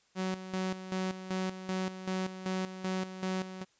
sawtooth tone with tremolo, 187.1 Hz, F#3, 20 cents sharp, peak -27 dBFS, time 0.15-3.65 s, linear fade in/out 50 ms, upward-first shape square, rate 2.6 Hz, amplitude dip 70%, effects white hiss -69 dBFS RMS until 3.79 s + resampled to 16000 Hz

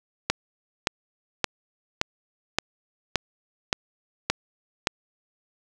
click train, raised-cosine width 0.2 ms, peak -3 dBFS, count 9, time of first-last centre 0.3-4.871 s, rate 1.75 Hz, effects none

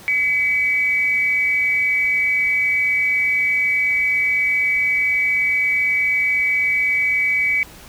sine tone pair together, 2026 / 2274 Hz, B6 / C#7, +44 / +44 cents, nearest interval major second, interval 200 cents, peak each -23 / -16 dBFS, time 0.08-7.63 s, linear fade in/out 0 ms, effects pink hiss -42 dBFS RMS until 7.88 s

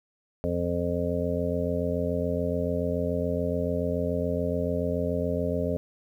harmonic tone, 87 Hz, F2, 6 cents flat, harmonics 1 / 2 / 3 / 5 / 6 / 7, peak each -32 / -32 / -32 / -32 / -32 / -32 dBFS, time 0.44-5.77 s, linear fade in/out 0 ms, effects 10-bit

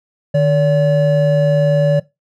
triangle tone pair together, 151.7 / 572.7 Hz, D#3 / D5, -44 / -44 cents, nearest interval octave + major seventh, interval 2300 cents, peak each -11 dBFS, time 0.34-2 s, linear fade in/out 10 ms, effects noise-tail reverb RT60 0.2 s tail -19 dB re dry

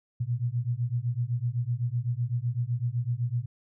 sine beating tone pair, 116.8 / 124.7 Hz, A#2 / B2, +4 / +17 cents, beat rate 7.9 Hz, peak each -29 dBFS, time 0.2-3.46 s, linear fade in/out 10 ms, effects none

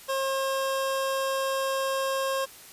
25% pulse tone, 537 Hz, C5, 45 cents sharp, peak -22 dBFS, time 0.08-2.46 s, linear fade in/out 20 ms, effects white hiss -48 dBFS RMS until 2.72 s + resampled to 32000 Hz

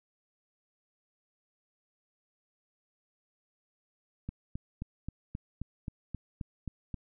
click train, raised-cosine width 5 ms, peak -24 dBFS, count 11, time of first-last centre 4.29-6.943 s, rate 3.77 Hz, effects none

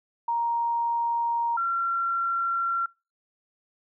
sine tone pair in turn, 936 / 1366.7 Hz, A#5 / F6, +7 / -38 cents, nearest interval perfect fifth, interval 655 cents, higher second, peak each -23 dBFS, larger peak neither, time 0.28-1.57 / 1.57-2.86 s, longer neither, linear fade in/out 5 ms, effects noise-tail reverb RT60 0.3 s tail -26 dB re dry

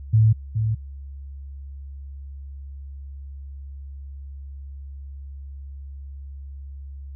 sine tone with echo, 110 Hz, A2, in tune, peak -12 dBFS, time 0.13-0.33 s, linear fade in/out 10 ms, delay 420 ms, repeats 1, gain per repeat -7 dB, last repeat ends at 0.75 s, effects added 69 Hz sine -34 dBFS peak until 7.15 s

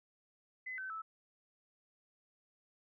sine tone with pitch steps, 2026 / 1532 / 1310 Hz, B6 / G6 / E6, +44 / -40 / -11 cents, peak -40 dBFS, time 0.66-1.02 s, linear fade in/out 10 ms, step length 120 ms, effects none

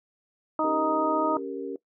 harmonic tone, 312.1 Hz, D#4, 5 cents sharp, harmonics 1 / 2 / 3 / 4, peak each -28 / -28 / -28 / -28 dBFS, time 0.59-1.37 s, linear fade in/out 2 ms
sine chord, G diminished, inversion second, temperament equal, 277.2 / 392 / 466.2 Hz, Db4 / G4 / Bb4, 0 / 0 / 0 cents, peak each -35 dBFS, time 0.64-1.76 s, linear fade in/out 2 ms
effects noise-tail reverb RT60 0.1 s tail -19 dB re dry

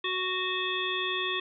harmonic tone with a mistuned harmonic, 370 Hz, F#4, in tune, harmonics 1 / 3 / 5 / 7 / 9 / 10, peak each -35 / -35 / -35 / -35 / -35 / -35 dBFS, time 0.04-1.4 s, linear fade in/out 5 ms, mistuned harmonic 10, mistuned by -66 cents, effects none

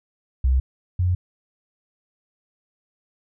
sine tone pair in turn, 64.6 / 90.23 Hz, C2 / F#2, -21 / -43 cents, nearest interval tritone, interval 578 cents, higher second, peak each -15 / -17 dBFS, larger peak first, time 0.44-0.6 / 0.99-1.15 s, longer neither, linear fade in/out 5 ms, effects none

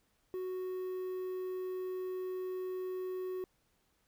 triangle tone with quantisation, 370 Hz, F#4, in tune, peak -34 dBFS, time 0.34-3.44 s, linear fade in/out 0 ms, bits 10, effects pink hiss -75 dBFS RMS until 4.07 s

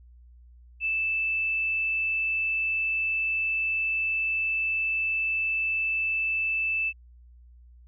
sine tone, 2637 Hz, E7, in tune, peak -24 dBFS, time 0.8-6.93 s, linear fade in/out 50 ms, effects added 60 Hz sine -49 dBFS peak until 7.87 s

